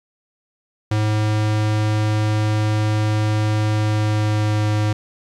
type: tone with pitch glide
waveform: square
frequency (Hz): 107 to 105.95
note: A2 to G#2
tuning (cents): -48 to +35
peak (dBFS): -17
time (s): 0.91-4.93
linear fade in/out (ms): 5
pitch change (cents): -17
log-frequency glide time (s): 3.7-4.74
effects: low-pass 7000 Hz 12 dB/octave + 9-bit

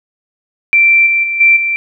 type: tone with level steps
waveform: sine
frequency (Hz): 2349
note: D7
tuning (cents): 0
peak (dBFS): -5 / -9 / -14 / -4 / -12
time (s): 0.73-1.76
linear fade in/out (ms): 0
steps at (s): 1.06 / 1.23 / 1.4 / 1.56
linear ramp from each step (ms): 10
effects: none

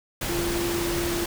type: tone in noise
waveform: sine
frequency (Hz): 343.9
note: F4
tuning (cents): -27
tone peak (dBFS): -26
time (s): 0.29-1.25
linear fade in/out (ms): 5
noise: pink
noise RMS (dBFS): -29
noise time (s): 0.21-1.26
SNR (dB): 0
effects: none

